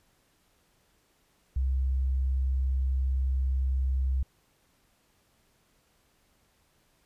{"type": "tone", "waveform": "sine", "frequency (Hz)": 65.6, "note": "C2", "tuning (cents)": 5, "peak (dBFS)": -24, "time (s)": [1.56, 4.23], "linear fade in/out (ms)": 5, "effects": ["pink hiss -68 dBFS RMS until 7.05 s", "resampled to 32000 Hz"]}